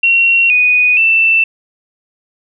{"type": "tone with pitch steps", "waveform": "sine", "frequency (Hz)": [2736, 2480, 2667], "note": ["F7", "D#7", "E7"], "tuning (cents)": [-36, -6, 20], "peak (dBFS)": -7, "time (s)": [0.03, 1.44], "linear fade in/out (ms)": 5, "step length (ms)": 470, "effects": []}